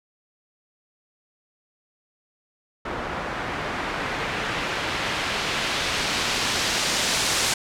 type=noise with low-pass filter sweep; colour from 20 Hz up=white; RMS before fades=-26 dBFS; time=2.85-7.54 s; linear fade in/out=5 ms; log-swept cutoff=1200 to 7000 Hz; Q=0.81; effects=none